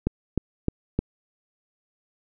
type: click train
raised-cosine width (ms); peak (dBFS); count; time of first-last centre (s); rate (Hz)
3; -9; 4; 0.07-0.99; 3.26
effects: none